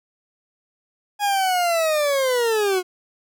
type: linear sweep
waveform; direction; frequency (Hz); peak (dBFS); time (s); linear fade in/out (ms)
40% pulse; down; 830.6 to 356.3; -17; 1.19-2.83; 50
effects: none